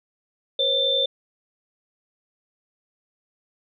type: tone cluster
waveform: sine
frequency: 493.6 / 544 / 3558 Hz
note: B4 / C#5 / A7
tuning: -1 / -33 / +19 cents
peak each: -29 / -25 / -20 dBFS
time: 0.59-1.06 s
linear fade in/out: 5 ms
effects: none